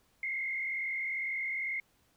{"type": "tone with frequency modulation", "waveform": "sine", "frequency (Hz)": 2123, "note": "C7", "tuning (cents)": 25, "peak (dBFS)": -32, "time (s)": [0.23, 1.8], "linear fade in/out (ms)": 2, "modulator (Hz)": 42.2, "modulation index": 1.6, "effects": ["pink hiss -70 dBFS RMS until 2.16 s"]}